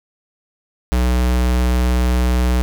square tone, 61.74 Hz, B1, in tune, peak -14 dBFS, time 0.92-2.62 s, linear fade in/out 0 ms, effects none

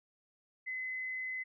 sine tone, 2033 Hz, B6, 50 cents sharp, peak -36 dBFS, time 0.66-1.44 s, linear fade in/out 20 ms, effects none

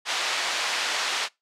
white band-pass noise, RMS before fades -27 dBFS, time 0.05-1.29 s, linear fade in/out 50 ms, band 650 to 4200 Hz, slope 12 dB/octave, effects noise-tail reverb RT60 0.2 s tail -23 dB re dry + low-pass 9000 Hz 12 dB/octave

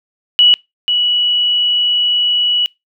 sine tone pair in turn, 2937 / 2937 Hz, F#7 / F#7, -13 / -13 cents, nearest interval unison, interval 0 cents, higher neither, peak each -5 / -11 dBFS, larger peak first, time 0.39-0.54 / 0.88-2.66 s, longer second, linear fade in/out 0 ms, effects noise-tail reverb RT60 0.2 s tail -24 dB re dry

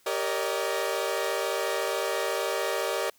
sawtooth chord, Eb dominant seventh, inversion first, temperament equal with one note detuned, 392 / 466.2 / 568.3 / 622.3 Hz, G4 / Bb4 / Db5 / Eb5, 0 / 0 / +43 / 0 cents, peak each -29 / -28 / -28 / -29 dBFS, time 0.06-3.1 s, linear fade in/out 5 ms, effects white hiss -62 dBFS RMS until 3.18 s

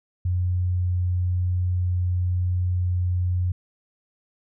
sine tone, 89.9 Hz, F#2, 49 cents flat, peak -20 dBFS, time 0.25-3.52 s, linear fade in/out 5 ms, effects none

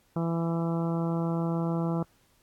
harmonic tone, 166.8 Hz, E3, 21 cents sharp, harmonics 1 / 2 / 3 / 4 / 5 / 6 / 7 / 8, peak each -27 / -33 / -37 / -39 / -41 / -43 / -44 / -45 dBFS, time 0.16-2.03 s, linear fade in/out 2 ms, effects pink hiss -66 dBFS RMS until 2.42 s + AAC 64 kbps

